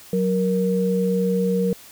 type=tone pair together; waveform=sine; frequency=184.8 / 468.9 Hz; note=F#3 / A#4; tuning=-2 / +10 cents; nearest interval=octave + major third; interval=1612 cents; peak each=-20 / -21 dBFS; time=0.13-1.73 s; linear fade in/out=2 ms; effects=white hiss -45 dBFS RMS until 1.91 s